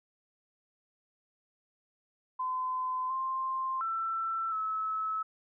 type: tone with pitch steps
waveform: sine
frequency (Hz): 1023 / 1051 / 1336 / 1297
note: C6 / C6 / E6 / E6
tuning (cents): -39 / +7 / +23 / -28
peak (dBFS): -30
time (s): 2.39-5.23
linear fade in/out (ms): 10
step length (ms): 710
effects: none